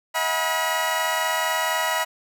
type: tone cluster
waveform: 20% pulse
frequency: 638 / 721 / 816 / 969 Hz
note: D#5 / F#5 / G#5 / B5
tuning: +43 / -45 / -31 / -33 cents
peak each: -22 / -25 / -28 / -19 dBFS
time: 0.14-2.05 s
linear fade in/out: 20 ms
effects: none